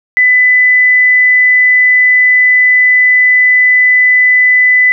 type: tone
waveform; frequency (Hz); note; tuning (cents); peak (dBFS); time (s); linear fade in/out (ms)
sine; 2000; B6; +21; -4; 0.17-4.92; 0
effects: none